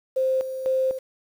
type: tone with tremolo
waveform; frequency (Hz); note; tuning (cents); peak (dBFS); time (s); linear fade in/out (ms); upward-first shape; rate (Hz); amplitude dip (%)
sine; 523.3; C5; 0; -19; 0.16-0.99; 10; square; 2; 65
effects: 8-bit